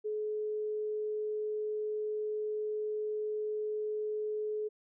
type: tone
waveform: sine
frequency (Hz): 426.1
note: G#4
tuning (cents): +44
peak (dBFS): -32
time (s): 0.04-4.69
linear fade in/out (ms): 20
effects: none